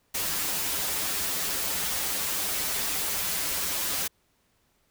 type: noise with comb filter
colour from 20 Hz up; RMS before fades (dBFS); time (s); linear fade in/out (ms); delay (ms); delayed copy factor
white; -29; 0.14-4.08; 10; 8.4; -1
effects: pink hiss -69 dBFS RMS until 4.9 s